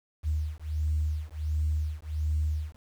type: beating tone pair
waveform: sine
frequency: 76.1 / 77.5 Hz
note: D#2 / D#2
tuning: -38 / -6 cents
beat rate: 1.4 Hz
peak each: -29 dBFS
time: 0.23-2.77 s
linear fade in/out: 50 ms
effects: tanh soft clip ceiling -19 dBFS + 9-bit